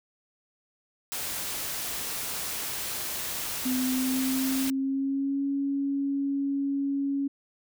white noise, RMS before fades -33 dBFS, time 1.12-4.7 s, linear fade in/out 0 ms
sine tone with pitch glide, 255 to 278.1 Hz, C4 to C#4, -44 to +6 cents, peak -25 dBFS, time 3.65-7.28 s, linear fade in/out 10 ms, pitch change +150 cents, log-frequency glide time 3.76-5.44 s
effects none

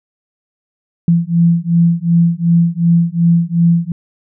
sine beating tone pair, 168.1 / 170.8 Hz, E3 / F3, +34 / -38 cents, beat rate 2.7 Hz, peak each -12 dBFS, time 1.08-3.92 s, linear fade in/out 2 ms, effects none

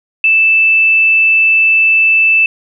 sine tone, 2640 Hz, E7, 2 cents sharp, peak -6 dBFS, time 0.24-2.46 s, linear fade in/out 2 ms, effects none

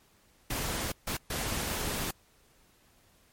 pink noise bursts at uneven times, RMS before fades -33 dBFS, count 3, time 0.5-0.92 / 1.07-1.17 / 1.3-2.11 s, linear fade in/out 5 ms, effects pink hiss -64 dBFS RMS until 3.32 s + MP3 64 kbps

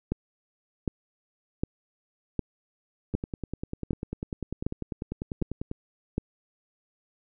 two click trains, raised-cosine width 3 ms, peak -13 / -19 dBFS, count 9 / 27, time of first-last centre 0.12-6.181 / 3.14-5.714 s, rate 1.32 / 10.1 Hz, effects none

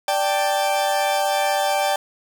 40% pulse chord, D suspended fourth, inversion none, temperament equal, 587.3 / 784 / 880 Hz, D5 / G5 / A5, 0 / 0 / 0 cents, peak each -22 / -20 / -26 dBFS, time 0.08-1.96 s, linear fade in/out 2 ms, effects none

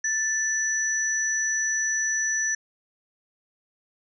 sine tone pair together, 1760 / 5920 Hz, A6 / F#8, 0 / 0 cents, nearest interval octave + major sixth, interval 2100 cents, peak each -26 / -25 dBFS, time 0.04-2.55 s, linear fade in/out 5 ms, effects none

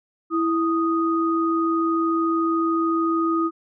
sine tone pair together, 329.6 / 1243.3 Hz, E4 / D#6, 0 / -2 cents, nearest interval octave + major seventh, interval 2298 cents, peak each -20 / -23 dBFS, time 0.3-3.51 s, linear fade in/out 50 ms, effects none

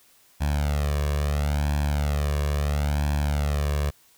sawtooth tone with flanger, 73 Hz, D2, 10 cents flat, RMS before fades -24 dBFS, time 0.4-3.91 s, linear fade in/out 20 ms, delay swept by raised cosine 1.2 to 1.78 ms, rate 0.74 Hz, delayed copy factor +0.95, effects white hiss -58 dBFS RMS until 4.17 s

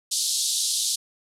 pink band-pass noise, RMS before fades -25 dBFS, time 0.11-0.96 s, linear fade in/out 10 ms, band 3600 to 11000 Hz, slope 48 dB/octave, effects none

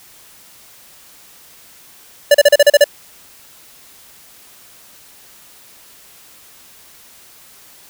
square tone bursts, 580 Hz, D5, 22 cents flat, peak -5 dBFS, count 8, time 2.31-2.842 s, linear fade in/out 5 ms, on 35 ms, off 36 ms, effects white hiss -44 dBFS RMS until 7.89 s

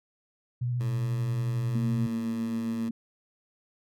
sine tone with vibrato, 122.4 Hz, B2, 15 cents flat, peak -26 dBFS, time 0.61-2.07 s, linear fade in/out 10 ms, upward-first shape sine, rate 14 Hz, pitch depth 24 cents each way
15% pulse tone with pitch glide, 110 to 111.28 Hz, A2 to A2, 0 to +20 cents, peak -32 dBFS, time 0.8-2.89 s, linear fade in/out 5 ms, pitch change +20 cents, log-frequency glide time 0.93-1.07 s
sine tone, 230 Hz, A#3, 23 cents flat, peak -28 dBFS, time 1.75-2.91 s, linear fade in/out 5 ms
effects none

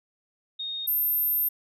sine tone pair in turn, 3708 / 13238 Hz, A#7 / G#9, -10 / -7 cents, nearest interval octave + minor seventh, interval 2203 cents, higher second, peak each -30 / -22 dBFS, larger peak second, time 0.59-0.87 / 0.87-1.49 s, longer second, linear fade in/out 10 ms, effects none

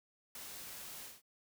white noise with ADSR envelope, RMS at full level -44 dBFS, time 0.35-1.22 s, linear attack 4 ms, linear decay 4 ms, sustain -4 dB, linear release 190 ms, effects none

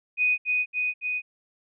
sine tone with echo, 2489 Hz, D#7, in tune, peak -19 dBFS, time 0.17-0.38 s, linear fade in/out 50 ms, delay 280 ms, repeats 3, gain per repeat -2 dB, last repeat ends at 1.22 s, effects none

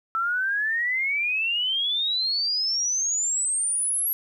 sine exponential sweep, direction up, 1318.5 to 11690 Hz, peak -22 dBFS, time 0.15-4.13 s, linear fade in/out 0 ms, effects 10-bit

